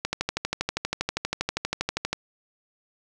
click train, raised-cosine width 0.2 ms, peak -8 dBFS, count 27, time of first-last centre 0.05-2.13 s, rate 12.5 Hz, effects none

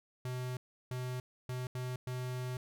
square tone bursts at uneven times, 126.3 Hz, B2, 39 cents sharp, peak -37 dBFS, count 5, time 0.25-0.57 / 0.91-1.2 / 1.49-1.67 / 1.75-1.96 / 2.07-2.57 s, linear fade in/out 2 ms, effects none

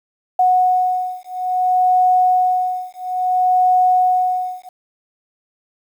sine beating tone pair, 734 / 734.59 Hz, F#5 / F#5, -14 / -13 cents, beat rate 0.59 Hz, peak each -16 dBFS, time 0.39-4.69 s, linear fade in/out 5 ms, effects 8-bit

